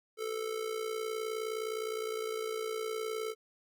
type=tone with amplitude modulation; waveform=square; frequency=440 Hz; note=A4; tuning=in tune; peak=-32 dBFS; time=0.17-3.35 s; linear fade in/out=50 ms; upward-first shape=sine; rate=59.5 Hz; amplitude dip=65%; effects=none